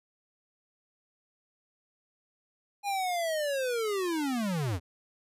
square linear sweep, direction down, 822 to 76.4 Hz, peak -29 dBFS, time 2.83-4.8 s, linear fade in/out 50 ms, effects resampled to 32000 Hz

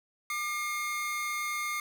45% pulse tone pair together, 1201.6 / 2141 Hz, D6 / C7, +39 / +39 cents, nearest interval minor seventh, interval 1000 cents, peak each -35 / -33 dBFS, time 0.3-1.8 s, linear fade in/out 2 ms, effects none

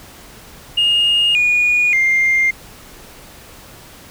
sine tone with pitch steps, 2845 / 2448 / 2107 Hz, F7 / D#7 / C7, +31 / -29 / +12 cents, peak -10 dBFS, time 0.77-2.51 s, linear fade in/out 10 ms, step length 580 ms, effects tanh soft clip ceiling -8 dBFS + pink hiss -40 dBFS RMS until 4.1 s

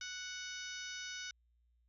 harmonic tone with a mistuned harmonic, 740 Hz, F#5, in tune, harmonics 2 / 3 / 4 / 5 / 6 / 7 / 8 / 9, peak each -47 / -51 / -51 / -50 / -55 / -52 / -50 / -61 dBFS, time 0.01-1.31 s, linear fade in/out 2 ms, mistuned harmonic 6, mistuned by +22 cents, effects added 59 Hz sine -70 dBFS peak until 1.88 s

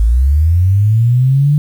sine linear sweep, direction up, 51.91 to 150 Hz, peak -7 dBFS, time 0-1.58 s, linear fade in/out 0 ms, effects 7-bit

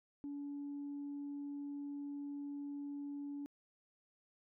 sine tone, 285.5 Hz, D4, 49 cents flat, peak -40 dBFS, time 0.24-3.46 s, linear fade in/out 0 ms, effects tanh soft clip ceiling -38 dBFS

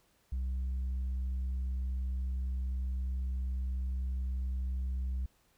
triangle tone with tanh clipping, 64.2 Hz, C2, 32 cents flat, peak -32 dBFS, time 0.32-5.26 s, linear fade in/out 5 ms, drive 7 dB, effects pink hiss -70 dBFS RMS until 5.57 s

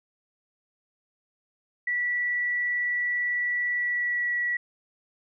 sine tone with pitch glide, 1953 to 1937.3 Hz, B6 to B6, -20 to -34 cents, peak -24 dBFS, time 1.87-4.57 s, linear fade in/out 5 ms, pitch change -14 cents, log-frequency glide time 3.73-4.33 s, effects none

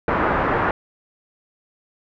white low-pass noise, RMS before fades -20 dBFS, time 0.08-0.71 s, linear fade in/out 2 ms, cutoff 1500 Hz, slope 24 dB/octave, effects none

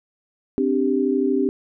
sine chord, C suspended second, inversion none, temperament just, 261.6 / 294.3 / 392.4 Hz, C4 / D4 / G4, 0 / +4 / +2 cents, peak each -21 / -23 / -21 dBFS, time 0.58-1.49 s, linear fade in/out 0 ms, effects none

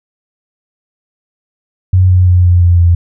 sine tone with pitch steps, 92.5 / 91.17 / 89.87 / 88.58 / 87.31 / 86.06 Hz, F#2 / F#2 / F#2 / F2 / F2 / F2, 0 / -25 / -50 / +25 / 0 / -25 cents, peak -4 dBFS, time 1.93-2.95 s, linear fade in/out 5 ms, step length 170 ms, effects none

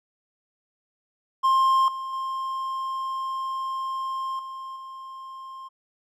triangle tone with level steps, 1059 Hz, C6, 21 cents sharp, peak -15 / -28 / -25 / -32 / -35 dBFS, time 1.43-5.69 s, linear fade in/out 20 ms, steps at 1.88 / 2.13 / 4.39 / 4.76 s, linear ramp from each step 2 ms, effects none

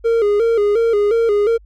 triangle tone with vibrato, 435.3 Hz, A4, 19 cents flat, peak -10 dBFS, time 0.04-1.58 s, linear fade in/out 20 ms, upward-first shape square, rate 2.8 Hz, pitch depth 97 cents each way, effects added 50 Hz sine -42 dBFS peak until 1.65 s

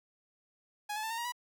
sawtooth tone with pitch steps, 833 / 859.9 / 887.6 / 916.3 / 945.9 / 976.4 Hz, G#5 / A5 / A5 / A#5 / A#5 / B5, +5 / -40 / +15 / -30 / +25 / -20 cents, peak -31 dBFS, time 0.89-1.322 s, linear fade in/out 10 ms, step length 72 ms, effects none

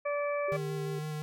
harmonic tone, 579 Hz, D5, 25 cents flat, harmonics 1 / 2 / 3 / 4, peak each -30 / -37 / -44 / -40 dBFS, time 0.05-0.57 s, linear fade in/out 10 ms
sine tone, 398.2 Hz, G4, 27 cents sharp, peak -36 dBFS, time 0.48-0.99 s, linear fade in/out 5 ms
square tone with vibrato, 152.7 Hz, D#3, 32 cents flat, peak -35 dBFS, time 0.52-1.22 s, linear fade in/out 0 ms, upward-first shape square, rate 5.9 Hz, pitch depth 11 cents each way
effects none

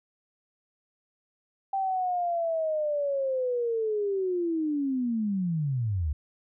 sine linear sweep, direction down, 784 to 68 Hz, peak -25 dBFS, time 1.73-6.13 s, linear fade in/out 5 ms, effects none

